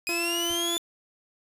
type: exponential sweep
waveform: sawtooth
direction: up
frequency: 2489 to 3520 Hz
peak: -24 dBFS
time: 0.07-0.78 s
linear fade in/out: 0 ms
type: tone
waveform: sawtooth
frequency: 341.4 Hz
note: F4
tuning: 39 cents flat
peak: -26 dBFS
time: 0.09-0.77 s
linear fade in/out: 0 ms
type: noise with exponential decay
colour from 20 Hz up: brown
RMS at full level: -41 dBFS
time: 0.5-0.63 s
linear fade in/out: 0 ms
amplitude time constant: 27 ms
effects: resampled to 32000 Hz